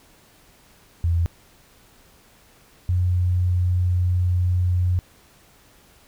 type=tone pair in turn; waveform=sine; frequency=84.7 / 89.74 Hz; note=E2 / F2; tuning=+48 / +48 cents; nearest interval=minor second; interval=100 cents; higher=second; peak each=-17 dBFS; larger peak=neither; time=1.04-1.26 / 2.89-4.99 s; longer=second; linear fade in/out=0 ms; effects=pink hiss -54 dBFS RMS until 6.07 s